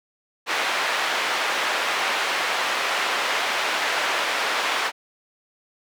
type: band-pass noise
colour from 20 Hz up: white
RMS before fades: -24 dBFS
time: 0.46-4.92 s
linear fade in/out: 50 ms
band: 560 to 2400 Hz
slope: 12 dB/octave
effects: none